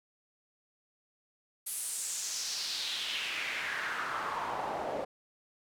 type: noise with band-pass filter sweep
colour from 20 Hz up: pink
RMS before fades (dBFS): -36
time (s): 1.66-5.05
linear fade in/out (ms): 10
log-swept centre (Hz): 11000 to 570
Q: 2.8
effects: none